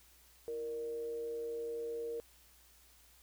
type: tone with frequency modulation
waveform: sine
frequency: 466.2 Hz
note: A#4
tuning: in tune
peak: -37 dBFS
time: 0.48-2.2 s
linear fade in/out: 0 ms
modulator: 138 Hz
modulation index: 0.29
effects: added 59 Hz sine -67 dBFS peak until 3.22 s + white hiss -64 dBFS RMS until 3.22 s